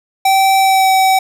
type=tone with pitch glide; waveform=square; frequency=773 to 763.2 Hz; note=G5 to G5; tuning=-24 to -47 cents; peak=-9 dBFS; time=0.25-1.19 s; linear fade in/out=5 ms; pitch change=-23 cents; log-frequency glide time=0.58-0.91 s; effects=none